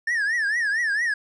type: tone with vibrato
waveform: triangle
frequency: 1766 Hz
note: A6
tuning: 6 cents sharp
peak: -19 dBFS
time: 0.07-1.14 s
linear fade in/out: 5 ms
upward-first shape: triangle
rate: 4.4 Hz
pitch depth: 190 cents each way
effects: resampled to 22050 Hz + 10-bit